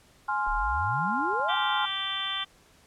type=chord; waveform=sine; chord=F minor; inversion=first; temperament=just; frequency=838.1 / 1047.7 / 1396.9 Hz; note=Ab5 / C6 / F6; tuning=+16 / +2 / 0 cents; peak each=-29 / -30 / -30 dBFS; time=0.28-1.86 s; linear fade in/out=10 ms
type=clicks; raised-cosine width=1 ms; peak=-33 dBFS; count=3; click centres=0.466 / 1.333 / 1.398 s
type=exponential sweep; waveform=sine; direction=up; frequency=30.73 to 891 Hz; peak=-31 dBFS; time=0.47-1.58 s; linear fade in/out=10 ms
type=harmonic tone; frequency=390 Hz; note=G4; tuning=9 cents flat; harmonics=2 / 3 / 4 / 5 / 6 / 7 / 8 / 9; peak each=-44 / -36 / -40 / -39 / -43 / -44 / -33 / -33 dBFS; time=1.48-2.45 s; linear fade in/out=20 ms
effects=pink hiss -59 dBFS RMS until 2.86 s + low-pass 11000 Hz 12 dB/octave